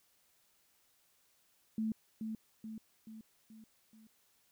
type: tone with echo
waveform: sine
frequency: 220 Hz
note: A3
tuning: in tune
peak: -32 dBFS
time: 1.78-1.92 s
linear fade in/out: 2 ms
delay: 430 ms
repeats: 5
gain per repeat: -5 dB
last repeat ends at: 4.07 s
effects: white hiss -72 dBFS RMS until 4.51 s